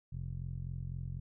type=tone with low-pass filter; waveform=15% pulse; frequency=43.96 Hz; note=F1; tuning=12 cents sharp; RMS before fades=-40 dBFS; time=0.12-1.2 s; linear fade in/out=10 ms; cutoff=130 Hz; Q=2.4; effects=none